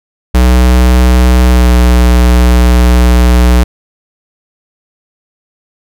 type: tone with pitch glide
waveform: square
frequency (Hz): 62.1 to 60.93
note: B1 to B1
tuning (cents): +10 to -23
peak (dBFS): -4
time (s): 0.34-3.64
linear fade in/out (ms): 10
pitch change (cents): -33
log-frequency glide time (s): 1.48-1.71
effects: none